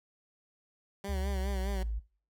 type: tone with vibrato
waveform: 15% pulse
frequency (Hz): 193.8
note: G3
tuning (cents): -20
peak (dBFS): -31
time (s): 1.04-1.83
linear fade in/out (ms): 2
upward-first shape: sine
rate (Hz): 4.9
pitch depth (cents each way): 66
type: linear sweep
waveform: sine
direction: down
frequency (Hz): 71.6 to 52.7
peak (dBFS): -31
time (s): 1.08-2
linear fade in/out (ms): 20
effects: noise-tail reverb RT60 0.4 s tail -20 dB re dry